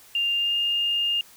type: tone with pitch glide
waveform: sine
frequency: 2798 to 2821 Hz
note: F7 to F7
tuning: +3 to +17 cents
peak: -21 dBFS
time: 0.15-1.21 s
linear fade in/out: 2 ms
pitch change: +14 cents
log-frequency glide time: 0.35-0.56 s
effects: white hiss -51 dBFS RMS until 1.36 s